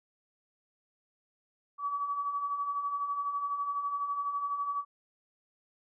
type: beating tone pair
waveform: sine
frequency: 1132 / 1144 Hz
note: C#6 / D6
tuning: +36 / -46 cents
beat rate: 12 Hz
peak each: -40 / -31 dBFS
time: 1.78-4.85 s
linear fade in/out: 50 ms
effects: none